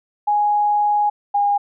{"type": "tone pair in turn", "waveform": "sine", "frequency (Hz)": [830.6, 814], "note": ["G#5", "G#5"], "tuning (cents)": [0, -35], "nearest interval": "unison", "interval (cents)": 35, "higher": "first", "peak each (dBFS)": -14, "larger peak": "neither", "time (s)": [[0.27, 1.1], [1.34, 1.58]], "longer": "first", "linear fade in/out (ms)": 10, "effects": []}